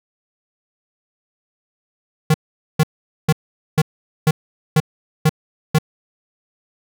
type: tone bursts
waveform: square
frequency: 155.56 Hz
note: D#3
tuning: in tune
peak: -11 dBFS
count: 8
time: 2.3-5.786 s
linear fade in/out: 5 ms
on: 42 ms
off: 450 ms
effects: none